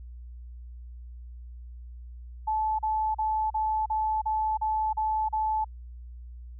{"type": "tone bursts", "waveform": "sine", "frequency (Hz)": 868, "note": "A5", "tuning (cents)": -24, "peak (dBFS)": -24, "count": 9, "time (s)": [2.47, 5.646], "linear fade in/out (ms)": 10, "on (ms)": 320, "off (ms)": 37, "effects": ["added 60 Hz sine -40 dBFS peak until 6.59 s"]}